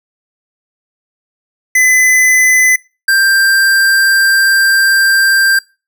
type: tone pair in turn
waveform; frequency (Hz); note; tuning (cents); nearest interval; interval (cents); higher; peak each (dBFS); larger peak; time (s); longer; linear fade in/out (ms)
square; 2017 / 1580.6; B6 / G6; +36 / +14; major third; 422; first; -7 / -8; first; 1.75-2.76 / 3.08-5.59; second; 5
effects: noise-tail reverb RT60 0.3 s tail -23 dB re dry